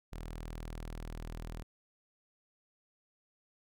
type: tone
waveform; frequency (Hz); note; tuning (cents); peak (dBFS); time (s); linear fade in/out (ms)
sawtooth; 40.28; E1; -39; -37; 0.12-1.63; 10
effects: none